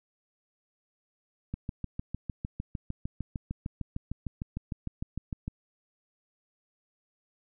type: click train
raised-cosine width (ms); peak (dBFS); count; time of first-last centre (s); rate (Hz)
5; -21; 27; 1.54-5.479; 6.6
effects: none